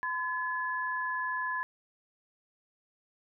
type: tone pair together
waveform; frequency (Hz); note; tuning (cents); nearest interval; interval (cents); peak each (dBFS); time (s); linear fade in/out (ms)
sine; 1015 / 1707; B5 / G#6; +47 / +47; major sixth; 900; -33 / -33; 0.03-1.63; 0
effects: none